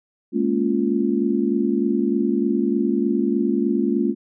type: chord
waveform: sine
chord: Bb minor seventh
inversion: third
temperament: just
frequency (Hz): 209.8 / 233.1 / 279.7 / 349.6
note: Ab3 / Bb3 / Db4 / F4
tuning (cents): +18 / 0 / +16 / +2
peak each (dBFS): -23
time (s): 0.32-4.15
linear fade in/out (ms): 50
effects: none